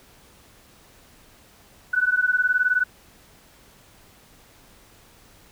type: beating tone pair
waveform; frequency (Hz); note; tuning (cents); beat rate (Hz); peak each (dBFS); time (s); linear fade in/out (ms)
sine; 1480 / 1499; F#6 / F#6; 0 / +22; 19; -21; 1.93-2.84; 10
effects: pink hiss -53 dBFS RMS until 5.51 s